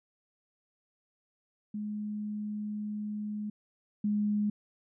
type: tone pair in turn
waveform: sine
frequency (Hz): 210 / 208.3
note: G#3 / G#3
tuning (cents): +19 / +5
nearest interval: unison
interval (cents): 14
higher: first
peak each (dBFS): -33 / -26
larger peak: second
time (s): 1.74-3.5 / 4.04-4.5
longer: first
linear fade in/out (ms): 5
effects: none